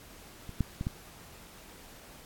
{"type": "clicks", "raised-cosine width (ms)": 5, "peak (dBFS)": [-29, -14, -21, -18], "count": 4, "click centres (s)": [0.493, 0.607, 0.811, 0.869], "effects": ["pink hiss -52 dBFS RMS until 2.25 s", "AAC 64 kbps"]}